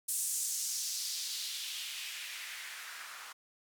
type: noise with band-pass filter sweep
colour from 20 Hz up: blue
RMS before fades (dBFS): -39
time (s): 0.08-3.33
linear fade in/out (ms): 10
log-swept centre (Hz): 9000 to 1200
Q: 1.9
effects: none